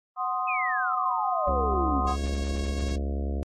sine chord, C diminished, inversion second, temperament equal, 740 / 1046.5 / 1244.5 Hz, Gb5 / C6 / Eb6, 0 / 0 / 0 cents, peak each -30 dBFS, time 0.16-2.17 s, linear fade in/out 50 ms
sine exponential sweep, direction down, 2600 to 253.9 Hz, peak -28 dBFS, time 0.47-2.02 s, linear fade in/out 20 ms
harmonic tone, 69.9 Hz, C#2, 15 cents sharp, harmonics 1 / 3 / 4 / 5 / 6 / 7 / 8 / 9 / 10, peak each -27 / -37 / -39 / -41 / -43 / -44 / -45 / -46 / -47 dBFS, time 1.48-3.43 s, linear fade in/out 0 ms
5% pulse tone, 549 Hz, C#5, 17 cents flat, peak -29 dBFS, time 2.07-2.96 s, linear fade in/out 5 ms
effects AAC 32 kbps

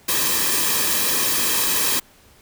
white noise with comb filter, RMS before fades -20 dBFS, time 0.08-2 s, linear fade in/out 10 ms, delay 1.4 ms, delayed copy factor -0.65, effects pink hiss -52 dBFS RMS until 2.41 s

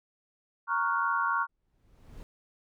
sine chord, Gb major seventh, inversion first, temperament equal, 932.3 / 1108.7 / 1396.9 / 1480 Hz, Bb5 / Db6 / F6 / Gb6, 0 / 0 / 0 / 0 cents, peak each -32 / -29 / -30 / -35 dBFS, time 0.67-1.47 s, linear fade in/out 50 ms
brown noise with exponential growth, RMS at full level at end -43 dBFS, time 1.49-2.23 s, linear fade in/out 0 ms, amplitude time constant 160 ms
effects none

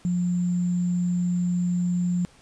sine tone with sample-and-hold, 176.9 Hz, F3, 23 cents sharp, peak -21 dBFS, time 0.05-2.25 s, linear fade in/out 0 ms, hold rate 7350 Hz, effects pink hiss -55 dBFS RMS until 2.41 s + resampled to 22050 Hz

